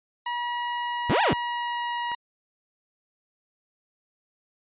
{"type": "tone with pitch glide", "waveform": "sawtooth", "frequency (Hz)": [962, 955.9], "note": ["B5", "A#5"], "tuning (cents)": [-46, 43], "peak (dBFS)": -23, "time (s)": [0.26, 2.15], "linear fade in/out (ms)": 5, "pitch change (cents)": -11, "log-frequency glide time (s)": [0.87, 1.93]}
{"type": "linear two-way sweep", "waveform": "sawtooth", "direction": "up then down", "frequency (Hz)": [34.65, 944, 34.65], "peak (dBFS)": -16, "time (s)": [1.09, 1.34], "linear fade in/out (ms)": 10, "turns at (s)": 1.22}
{"type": "click", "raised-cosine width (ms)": 0.5, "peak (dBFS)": -25, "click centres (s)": 2.117}
{"effects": ["resampled to 8000 Hz"]}